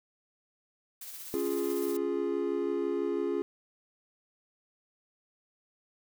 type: noise with tremolo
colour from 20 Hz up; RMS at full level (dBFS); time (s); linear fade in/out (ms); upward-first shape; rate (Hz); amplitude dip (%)
blue; -42; 1.01-1.97; 5; sine; 16; 35
type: chord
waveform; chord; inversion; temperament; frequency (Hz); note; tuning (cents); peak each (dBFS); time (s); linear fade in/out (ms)
triangle; Db major; none; equal; 277.2 / 349.2 / 415.3; Db4 / F4 / Ab4; 0 / 0 / 0; -33 / -30 / -30; 1.34-3.42; 0
effects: none